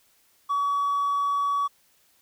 triangle tone, 1134 Hz, C#6, 39 cents sharp, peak -19 dBFS, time 0.49-1.68 s, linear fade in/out 20 ms, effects tanh soft clip ceiling -18 dBFS + white hiss -63 dBFS RMS until 2.21 s

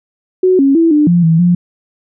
sine tone with pitch steps, 370.4 / 274.5 / 330.6 / 298.3 / 173.7 / 163 / 175.9 Hz, F#4 / C#4 / E4 / D4 / F3 / E3 / F3, +2 / -17 / +5 / +27 / -9 / -19 / +13 cents, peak -6 dBFS, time 0.43-1.55 s, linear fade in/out 5 ms, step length 160 ms, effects none

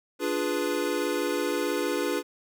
square chord, D diminished seventh, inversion none, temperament equal, 293.7 / 349.2 / 415.3 / 493.9 Hz, D4 / F4 / Ab4 / Cb5, 0 / 0 / 0 / 0 cents, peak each -32 dBFS, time 0.19-2.23 s, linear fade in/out 50 ms, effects none

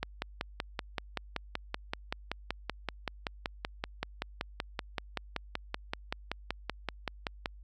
click train, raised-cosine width 0.3 ms, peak -16 dBFS, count 40, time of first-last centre 0.03-7.459 s, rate 5.25 Hz, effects added 50 Hz sine -48 dBFS peak until 7.63 s

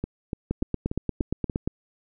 two click trains, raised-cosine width 3 ms, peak -15 / -12 dBFS, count 6 / 11, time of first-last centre 0.04-1.498 / 0.51-1.676 s, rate 3.43 / 8.58 Hz, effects none

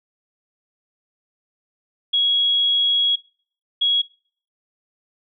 sine tone pair in turn, 3322 / 3322 Hz, G#7 / G#7, 0 / 0 cents, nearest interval unison, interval 0 cents, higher neither, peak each -15 dBFS, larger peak neither, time 2.13-3.16 / 3.81-4.02 s, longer first, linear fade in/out 10 ms, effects noise-tail reverb RT60 0.5 s tail -22 dB re dry

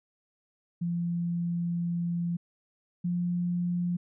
sine tone pair in turn, 171.9 / 175.61 Hz, F3 / F3, -27 / +10 cents, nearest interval unison, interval 37 cents, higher second, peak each -27 / -26 dBFS, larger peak second, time 0.81-2.37 / 3.04-3.97 s, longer first, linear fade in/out 10 ms, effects none

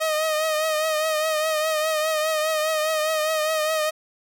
sawtooth tone with vibrato, 624 Hz, D#5, 5 cents sharp, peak -17 dBFS, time 0-3.91 s, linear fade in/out 20 ms, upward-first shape triangle, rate 4.9 Hz, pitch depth 50 cents each way, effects none

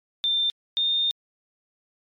sine tone pair in turn, 3583 / 3639 Hz, A7 / A#7, +31 / -42 cents, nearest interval unison, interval 27 cents, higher second, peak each -20 dBFS, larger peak neither, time 0.24-0.5 / 0.77-1.11 s, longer second, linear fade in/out 0 ms, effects MP3 96 kbps

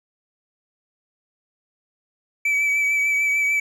triangle tone with vibrato, 2297 Hz, D7, 39 cents flat, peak -16 dBFS, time 2.45-3.6 s, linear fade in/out 5 ms, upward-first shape triangle, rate 6.7 Hz, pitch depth 29 cents each way, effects none

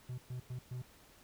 triangle tone bursts at uneven times, 125.3 Hz, B2, 25 cents sharp, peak -37 dBFS, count 4, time 0.09-0.18 / 0.3-0.4 / 0.5-0.59 / 0.71-0.82 s, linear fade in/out 5 ms, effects pink hiss -62 dBFS RMS until 1.23 s

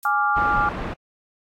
violet noise with exponential decay, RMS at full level -33 dBFS, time 0.03-0.16 s, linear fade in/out 1 ms, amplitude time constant 27 ms
sine chord, D diminished, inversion second, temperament equal, 830.6 / 1174.7 / 1396.9 Hz, Ab5 / D6 / F6, 0 / 0 / 0 cents, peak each -22 dBFS, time 0.05-0.69 s, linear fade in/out 2 ms
pink low-pass noise, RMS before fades -29 dBFS, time 0.36-0.94 s, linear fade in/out 10 ms, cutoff 1600 Hz, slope 12 dB/octave
effects AAC 48 kbps

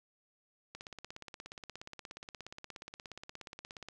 click train, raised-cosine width 0.2 ms, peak -28 dBFS, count 54, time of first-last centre 0.75-3.886 s, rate 16.9 Hz, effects none

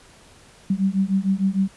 sine beating tone pair, 190 / 196.6 Hz, F#3 / G3, +46 / +5 cents, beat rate 6.6 Hz, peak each -21 dBFS, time 0.7-1.68 s, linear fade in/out 5 ms, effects pink hiss -50 dBFS RMS until 1.76 s + resampled to 24000 Hz

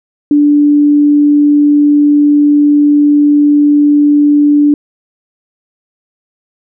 sine tone, 292.5 Hz, D4, 7 cents flat, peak -4 dBFS, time 0.31-4.74 s, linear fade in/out 2 ms, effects none

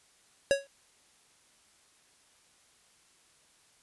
square tone with exponential decay, 554.4 Hz, C#5, in tune, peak -19 dBFS, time 0.51-0.67 s, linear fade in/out 0 ms, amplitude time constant 34 ms, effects white hiss -64 dBFS RMS until 3.82 s + resampled to 24000 Hz

